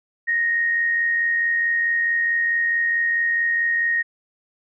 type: tone with amplitude modulation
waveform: sine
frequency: 1864.7 Hz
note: A#6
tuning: in tune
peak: -16 dBFS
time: 0.27-4.03 s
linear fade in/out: 20 ms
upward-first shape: sine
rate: 84.6 Hz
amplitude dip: 35%
effects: none